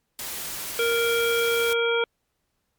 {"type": "noise", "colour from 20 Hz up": "white", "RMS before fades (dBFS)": -33, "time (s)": [0.19, 1.73], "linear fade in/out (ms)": 0}
{"type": "tone with exponential growth", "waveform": "sine", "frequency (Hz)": 932.3, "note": "A#5", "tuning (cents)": 0, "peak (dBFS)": -30, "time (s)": [0.66, 2.04], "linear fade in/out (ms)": 5, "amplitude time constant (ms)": 300}
{"type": "harmonic tone", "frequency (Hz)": 466.2, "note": "A#4", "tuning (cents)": 0, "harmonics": [1, 3, 5, 7], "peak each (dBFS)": [-22, -27, -29, -30], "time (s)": [0.79, 2.04], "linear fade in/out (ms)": 2}
{"effects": ["pink hiss -75 dBFS RMS until 2.78 s", "MP3 96 kbps"]}